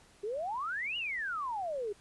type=exponential two-way sweep; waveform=sine; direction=up then down; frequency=392 to 2960 to 392 Hz; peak=-33 dBFS; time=0.23-1.93 s; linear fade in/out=10 ms; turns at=0.97 s; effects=pink hiss -61 dBFS RMS until 2 s + resampled to 24000 Hz